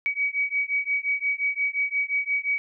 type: beating tone pair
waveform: sine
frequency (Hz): 2264 / 2269.7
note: C#7 / C#7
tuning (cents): +36 / +40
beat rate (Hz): 5.7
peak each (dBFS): -26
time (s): 0.06-2.58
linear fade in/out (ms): 0
effects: none